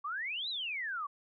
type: exponential two-way sweep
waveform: sine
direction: up then down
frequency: 1108.7 to 4095 to 1108.7 Hz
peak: -34 dBFS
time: 0.04-1.07 s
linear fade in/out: 10 ms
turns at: 0.49 s
effects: MP3 96 kbps